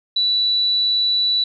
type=tone; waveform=sine; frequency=3951 Hz; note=B7; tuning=in tune; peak=-15 dBFS; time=0.16-1.44 s; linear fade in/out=5 ms; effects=none